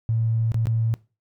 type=tone with dropouts; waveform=triangle; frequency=113.2 Hz; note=A2; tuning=50 cents sharp; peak=-15 dBFS; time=0.09-0.94 s; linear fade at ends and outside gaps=0 ms; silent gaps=0.519-0.544 / 0.656-0.67 s; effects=noise-tail reverb RT60 0.3 s tail -24 dB re dry + tanh soft clip ceiling -17 dBFS